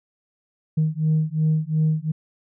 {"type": "beating tone pair", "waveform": "sine", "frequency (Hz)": [155, 157.8], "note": ["D#3", "D#3"], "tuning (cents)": [-6, 25], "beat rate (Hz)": 2.8, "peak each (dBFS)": -20, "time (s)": [0.77, 2.12], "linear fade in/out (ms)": 10, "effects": ["tanh soft clip ceiling -13 dBFS"]}